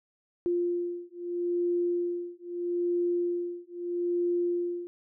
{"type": "beating tone pair", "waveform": "sine", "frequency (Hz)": [349.2, 349.98], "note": ["F4", "F4"], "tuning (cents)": [0, 4], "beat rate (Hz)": 0.78, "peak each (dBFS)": -30, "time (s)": [0.46, 4.87], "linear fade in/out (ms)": 0, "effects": []}